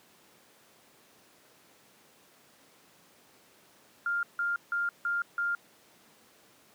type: tone bursts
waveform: sine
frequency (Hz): 1400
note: F6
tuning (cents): +4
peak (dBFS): -27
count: 5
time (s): 4.06-5.55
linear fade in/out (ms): 2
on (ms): 170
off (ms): 160
effects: pink hiss -60 dBFS RMS until 6.74 s + high-pass 200 Hz 12 dB/octave